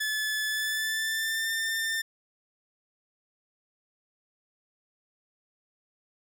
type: tone with pitch glide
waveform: sawtooth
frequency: 1728 to 1796.2 Hz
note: A6 to A6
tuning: -32 to +35 cents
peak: -24 dBFS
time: 0-2.02 s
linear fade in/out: 10 ms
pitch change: +67 cents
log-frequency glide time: 0.47-1.49 s
effects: none